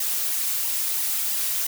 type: noise with flanger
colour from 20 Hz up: blue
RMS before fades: -25 dBFS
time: 0-1.67 s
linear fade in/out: 5 ms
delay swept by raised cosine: 1 to 6.2 ms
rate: 3 Hz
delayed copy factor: +0.75
effects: none